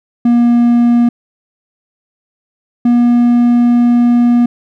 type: tone pair in turn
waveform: triangle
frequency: 238.2 / 240.1 Hz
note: A#3 / B3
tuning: +38 / -49 cents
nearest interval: unison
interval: 13 cents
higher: second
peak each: -4 dBFS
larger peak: neither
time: 0.25-1.09 / 2.85-4.46 s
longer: second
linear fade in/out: 5 ms
effects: none